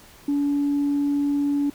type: tone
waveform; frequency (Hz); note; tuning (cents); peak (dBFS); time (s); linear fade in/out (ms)
sine; 285.8; D4; -47; -18; 0.28-1.7; 5
effects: tanh soft clip ceiling -16 dBFS + pink hiss -49 dBFS RMS until 1.74 s

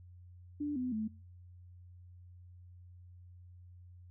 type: tone with pitch steps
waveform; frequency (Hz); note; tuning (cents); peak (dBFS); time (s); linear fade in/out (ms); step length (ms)
sine; 293.3 / 252.4 / 217.2; D4 / B3 / A3; -2 / +38 / -22; -33; 0.6-1.08; 10; 160
effects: noise-tail reverb RT60 0.5 s tail -26 dB re dry + added 89 Hz sine -52 dBFS peak until 4.1 s

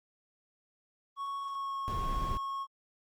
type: tone with pitch glide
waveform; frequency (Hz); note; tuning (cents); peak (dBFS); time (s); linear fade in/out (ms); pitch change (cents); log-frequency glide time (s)
triangle; 1108.7 to 1093.4; C#6 to C#6; 0 to -24; -32; 1.16-2.67; 50; -24; 1.39-1.79
type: noise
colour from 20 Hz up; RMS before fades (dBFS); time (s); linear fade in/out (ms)
brown; -35; 1.88-2.37; 0
effects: Opus 24 kbps

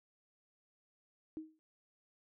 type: tone with exponential decay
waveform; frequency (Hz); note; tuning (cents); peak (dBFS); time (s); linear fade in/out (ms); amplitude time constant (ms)
sine; 314.8; D#4; +20; -37; 1.37-1.59; 0; 46
effects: none

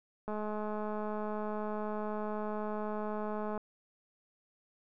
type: click train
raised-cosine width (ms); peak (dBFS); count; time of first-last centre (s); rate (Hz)
1; -25; 700; 0.28-3.577; 212
effects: none

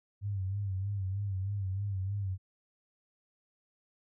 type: tone with vibrato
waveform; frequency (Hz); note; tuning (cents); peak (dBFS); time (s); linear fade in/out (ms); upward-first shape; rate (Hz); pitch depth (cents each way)
sine; 97.9; G2; -2; -31; 0.21-2.38; 50; sine; 3.2; 74
effects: none

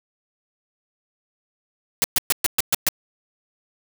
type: noise bursts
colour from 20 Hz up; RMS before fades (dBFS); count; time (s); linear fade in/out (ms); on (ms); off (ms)
white; -18; 7; 2.02-2.887; 0; 21; 120
effects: none

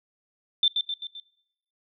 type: tone with echo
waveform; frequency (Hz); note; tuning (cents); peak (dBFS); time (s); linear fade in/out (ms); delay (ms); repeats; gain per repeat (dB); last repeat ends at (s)
sine; 3555; A7; +17; -17; 0.63-0.68; 2; 130; 4; -5; 1.2
effects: noise-tail reverb RT60 0.9 s tail -24 dB re dry

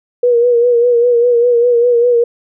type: tone with vibrato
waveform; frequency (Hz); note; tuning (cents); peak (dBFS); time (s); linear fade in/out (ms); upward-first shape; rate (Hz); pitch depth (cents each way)
sine; 479.5; A#4; +49; -7; 0.23-2.24; 5; sine; 5; 45
effects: none

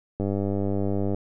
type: click train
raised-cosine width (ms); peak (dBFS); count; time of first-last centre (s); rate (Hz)
2; -14; 95; 0.2-1.146; 99.4
effects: none

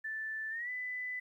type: tone with pitch glide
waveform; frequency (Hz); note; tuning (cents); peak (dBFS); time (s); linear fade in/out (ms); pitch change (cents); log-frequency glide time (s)
sine; 1760 to 1998.5; A6 to B6; 0 to +20; -36; 0.04-1.2; 10; +220; 0.5-0.7
effects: 12-bit

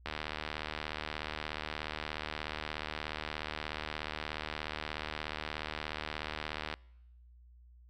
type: click train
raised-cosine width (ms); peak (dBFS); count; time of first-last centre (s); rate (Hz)
0.3; -20; 514; 0.06-6.74; 76.8
effects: noise-tail reverb RT60 0.9 s tail -26 dB re dry + added 60 Hz sine -55 dBFS peak until 7.89 s

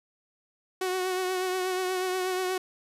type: tone with vibrato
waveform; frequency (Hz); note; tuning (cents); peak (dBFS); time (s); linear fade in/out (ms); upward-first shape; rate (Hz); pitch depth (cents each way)
sawtooth; 370; F#4; 0; -23; 0.81-2.58; 5; triangle; 8.3; 35
effects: resampled to 32000 Hz + 10-bit

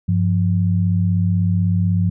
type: tone pair together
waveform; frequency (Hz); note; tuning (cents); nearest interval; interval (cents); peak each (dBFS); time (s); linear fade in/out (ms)
sine; 98.48 / 174.61; G2 / F3; +8 / 0; minor seventh; 992; -16 / -18; 0.08-2.1; 10
effects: none

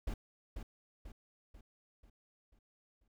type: noise with echo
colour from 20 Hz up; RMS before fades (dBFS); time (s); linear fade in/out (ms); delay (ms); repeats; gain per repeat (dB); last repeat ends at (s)
brown; -37; 0.07-0.14; 5; 490; 6; -6; 3.08
effects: none

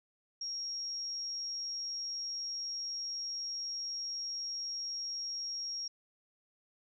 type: tone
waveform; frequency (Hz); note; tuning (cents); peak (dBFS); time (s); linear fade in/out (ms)
sine; 5588; F8; 0; -36; 0.41-5.88; 5
effects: none

